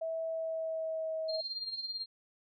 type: tone with pitch glide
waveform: sine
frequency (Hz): 651 to 639.1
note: E5 to D#5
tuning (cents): -22 to +46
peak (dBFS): -33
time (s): 0.01-1.41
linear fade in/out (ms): 10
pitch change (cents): -32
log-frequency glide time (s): 0.24-1.15
type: tone with tremolo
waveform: sine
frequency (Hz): 4199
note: C8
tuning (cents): +5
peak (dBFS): -33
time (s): 1.28-2.06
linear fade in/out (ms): 20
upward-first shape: triangle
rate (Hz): 18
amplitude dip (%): 75
effects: none